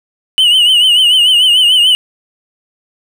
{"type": "tone with vibrato", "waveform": "triangle", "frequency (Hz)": 2960, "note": "F#7", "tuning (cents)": 0, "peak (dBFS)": -4, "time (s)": [0.38, 1.95], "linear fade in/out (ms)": 0, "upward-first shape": "triangle", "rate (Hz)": 6.8, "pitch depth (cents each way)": 100, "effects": []}